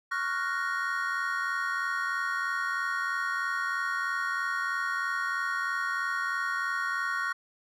triangle chord, Gb major seventh, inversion second, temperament equal, 1108.7 / 1396.9 / 1480 / 1864.7 Hz, Db6 / F6 / Gb6 / Bb6, 0 / 0 / 0 / 0 cents, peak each -32 dBFS, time 0.11-7.33 s, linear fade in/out 10 ms, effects none

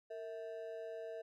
triangle ring-modulated tone, 554.4 Hz, C#5, in tune, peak -38 dBFS, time 0.1-1.22 s, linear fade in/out 10 ms, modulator 95.9 Hz, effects none

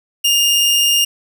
sawtooth tone, 2823 Hz, F7, 18 cents sharp, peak -8 dBFS, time 0.24-1.05 s, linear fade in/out 10 ms, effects none

